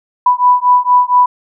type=beating tone pair; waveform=sine; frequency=987.8 / 992.1 Hz; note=B5 / B5; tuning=0 / +8 cents; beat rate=4.3 Hz; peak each=-10 dBFS; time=0.26-1.26 s; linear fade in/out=5 ms; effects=none